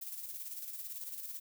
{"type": "noise with tremolo", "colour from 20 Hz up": "violet", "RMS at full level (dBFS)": -42, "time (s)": [0.01, 1.4], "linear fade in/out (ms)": 10, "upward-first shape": "square", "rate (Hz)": 18, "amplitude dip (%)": 45, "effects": []}